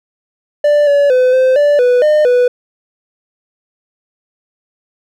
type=tone with pitch steps; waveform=triangle; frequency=588 / 571 / 507 / 517 / 583 / 493.7 / 606 / 493.2 Hz; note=D5 / D5 / B4 / C5 / D5 / B4 / D#5 / B4; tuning=+2 / -49 / +45 / -21 / -13 / -1 / -46 / -2 cents; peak=-5 dBFS; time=0.64-2.48 s; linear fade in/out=5 ms; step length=230 ms; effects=none